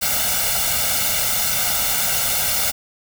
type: noise with comb filter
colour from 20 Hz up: white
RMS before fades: -20 dBFS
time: 0.01-2.72 s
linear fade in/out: 20 ms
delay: 1.4 ms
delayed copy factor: +1
effects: none